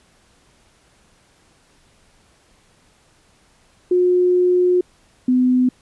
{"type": "tone pair in turn", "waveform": "sine", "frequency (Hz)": [360, 252.5], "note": ["F#4", "B3"], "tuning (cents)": [-47, 39], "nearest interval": "tritone", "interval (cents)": 614, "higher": "first", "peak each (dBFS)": -12, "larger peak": "neither", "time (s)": [[3.91, 4.81], [5.28, 5.69]], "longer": "first", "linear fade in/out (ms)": 5, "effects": ["pink hiss -56 dBFS RMS until 5.81 s", "resampled to 24000 Hz"]}